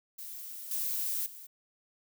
violet noise with level steps, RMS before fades -43 / -33 / -48 dBFS, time 0.18-1.47 s, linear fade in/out 10 ms, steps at 0.71 / 1.26 s, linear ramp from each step 2 ms, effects none

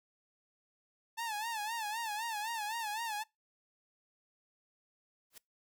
sawtooth tone with vibrato, 880 Hz, A5, in tune, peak -32 dBFS, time 1.17-3.24 s, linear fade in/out 20 ms, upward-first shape sine, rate 3.9 Hz, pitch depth 110 cents each way
white noise with exponential growth, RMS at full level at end -46 dBFS, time 5.3-5.38 s, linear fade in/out 5 ms, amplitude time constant 17 ms
effects noise-tail reverb RT60 0.2 s tail -24 dB re dry

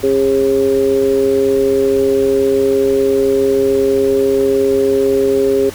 sine tone with amplitude modulation, 406.1 Hz, G#4, 39 cents flat, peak -6 dBFS, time 0.03-5.7 s, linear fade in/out 10 ms, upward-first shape sine, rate 135 Hz, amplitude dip 85%, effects added 98 Hz sine -34 dBFS peak until 5.74 s + pink hiss -32 dBFS RMS until 5.74 s

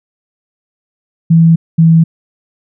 sine tone pair in turn, 164.81 / 163.67 Hz, E3 / E3, 0 / -12 cents, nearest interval unison, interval 12 cents, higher first, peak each -3 dBFS, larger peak neither, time 1.3-1.56 / 1.78-2.04 s, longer neither, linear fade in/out 10 ms, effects none

